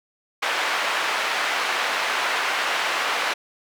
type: band-pass noise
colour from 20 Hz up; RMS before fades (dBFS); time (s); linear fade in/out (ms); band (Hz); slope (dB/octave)
white; -24; 0.42-3.34; 10; 670 to 2200; 12
effects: none